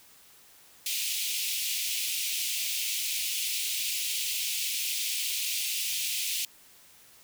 pink high-pass noise, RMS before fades -31 dBFS, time 0.86-6.45 s, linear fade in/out 2 ms, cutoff 2400 Hz, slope 48 dB/octave, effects white hiss -56 dBFS RMS until 7.23 s

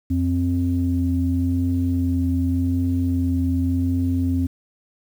sine tone pair together, 87.31 / 262.8 Hz, F2 / C4, 0 / +8 cents, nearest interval octave + perfect fifth, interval 1908 cents, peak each -20 dBFS, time 0.1-4.47 s, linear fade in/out 10 ms, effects tanh soft clip ceiling -10 dBFS + 8-bit

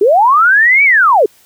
sine linear two-way sweep, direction up then down, 370.1 to 2312 to 370.1 Hz, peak -5 dBFS, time 0.01-1.26 s, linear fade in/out 5 ms, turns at 0.84 s, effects white hiss -48 dBFS RMS until 1.45 s

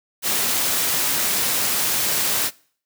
white noise, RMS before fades -21 dBFS, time 0.22-2.51 s, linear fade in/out 50 ms, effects noise-tail reverb RT60 0.5 s tail -23 dB re dry + high-pass 100 Hz 12 dB/octave

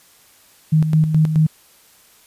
sine tone with tremolo, 156.5 Hz, D#3, 10 cents sharp, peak -10 dBFS, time 0.72-1.47 s, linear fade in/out 10 ms, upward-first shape square, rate 4.7 Hz, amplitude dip 55%, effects white hiss -51 dBFS RMS until 2.26 s + resampled to 32000 Hz

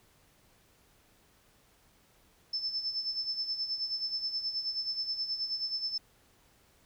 sine tone with tremolo, 5274 Hz, E8, in tune, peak -29 dBFS, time 2.53-5.98 s, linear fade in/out 5 ms, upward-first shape sine, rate 9.4 Hz, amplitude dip 65%, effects pink hiss -65 dBFS RMS until 6.85 s

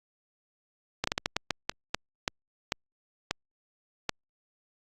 slowing click train, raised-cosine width 0.2 ms, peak -9 dBFS, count 13, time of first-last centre 1.04-4.093 s, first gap 34 ms, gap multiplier 1.33, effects Opus 48 kbps

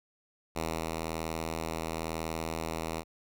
5% pulse tone with ADSR envelope, 81 Hz, E2, 30 cents flat, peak -20 dBFS, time 0.55-3.04 s, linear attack 22 ms, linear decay 380 ms, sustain -2 dB, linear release 50 ms, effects none

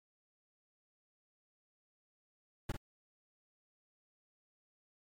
brown noise with echo, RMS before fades -36 dBFS, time 2.69-2.72 s, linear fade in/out 5 ms, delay 47 ms, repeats 1, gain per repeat -6 dB, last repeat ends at 2.767 s, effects MP3 64 kbps

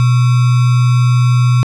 sine tone with sample-and-hold, 123.47 Hz, B2, in tune, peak -7 dBFS, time 0-1.63 s, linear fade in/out 0 ms, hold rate 1225 Hz, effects low-pass 7000 Hz 12 dB/octave

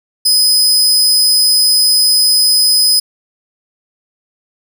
sawtooth tone with amplitude modulation, 5030 Hz, D#8, 18 cents sharp, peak -3 dBFS, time 0.25-3 s, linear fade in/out 10 ms, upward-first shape sine, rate 265 Hz, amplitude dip 50%, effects none

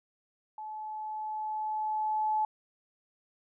sine tone with level ramp, 861 Hz, A5, 38 cents flat, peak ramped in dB -38 to -25 dBFS, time 0.58-2.45 s, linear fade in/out 2 ms, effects none

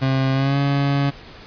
30% pulse tone with pitch glide, 133.3 to 140.49 Hz, C3 to C#3, +33 to +24 cents, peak -14 dBFS, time 0.01-1.11 s, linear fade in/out 20 ms, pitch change +91 cents, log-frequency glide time 0.33-0.58 s, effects pink hiss -41 dBFS RMS until 1.46 s + resampled to 11025 Hz

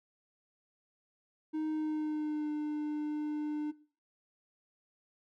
triangle tone with pitch glide, 311.1 to 300.3 Hz, D#4 to D4, 0 to +39 cents, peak -30 dBFS, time 1.53-3.72 s, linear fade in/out 20 ms, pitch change -61 cents, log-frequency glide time 1.68-2.51 s, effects noise-tail reverb RT60 0.4 s tail -19 dB re dry

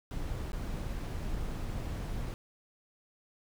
brown noise with dropouts, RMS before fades -36 dBFS, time 0.11-2.34 s, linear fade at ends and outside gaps 0 ms, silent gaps 0.519-0.531 s, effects none

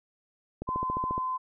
click train, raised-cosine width 2 ms, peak -21 dBFS, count 9, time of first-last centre 0.62-1.179 s, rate 14.3 Hz
sine tone, 1026 Hz, C6, 34 cents flat, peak -28 dBFS, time 0.67-1.38 s, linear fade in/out 20 ms
effects none

